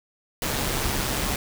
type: noise with amplitude modulation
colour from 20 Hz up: pink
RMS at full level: -24 dBFS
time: 0.42-1.36 s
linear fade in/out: 2 ms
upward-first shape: sine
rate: 138 Hz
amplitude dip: 45%
effects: none